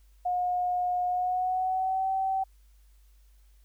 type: tone with pitch glide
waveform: sine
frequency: 720 to 767.2 Hz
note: F#5 to G5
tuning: -47 to -37 cents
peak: -25 dBFS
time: 0.25-2.44 s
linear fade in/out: 10 ms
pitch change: +110 cents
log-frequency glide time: 1.07-2.1 s
effects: added 50 Hz sine -55 dBFS peak until 3.64 s + white hiss -70 dBFS RMS until 3.64 s